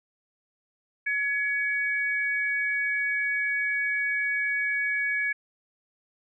sine tone pair together, 1687.1 / 2252 Hz, G#6 / C#7, +27 / +27 cents, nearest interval perfect fourth, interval 500 cents, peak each -27 dBFS, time 1.06-5.33 s, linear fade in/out 10 ms, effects none

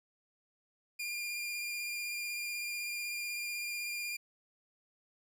sawtooth tone with vibrato, 2407 Hz, D7, 42 cents sharp, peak -33 dBFS, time 0.99-4.17 s, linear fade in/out 10 ms, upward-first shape square, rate 16 Hz, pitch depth 12 cents each way, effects none

